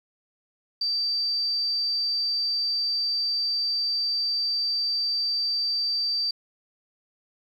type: tone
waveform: sine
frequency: 4656 Hz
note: D8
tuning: 16 cents flat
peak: -23 dBFS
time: 0.81-6.31 s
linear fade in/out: 5 ms
effects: 9-bit